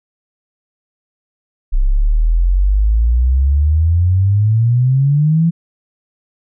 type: exponential sweep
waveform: sine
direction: up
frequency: 31.66 to 170 Hz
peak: -9 dBFS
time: 1.72-5.51 s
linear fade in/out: 20 ms
effects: none